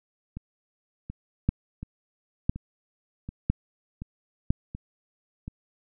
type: two click trains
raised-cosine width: 5 ms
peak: -23 / -9 dBFS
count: 8 / 4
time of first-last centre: 0.37-5.479 / 1.49-4.505 s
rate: 1.37 / 0.995 Hz
effects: none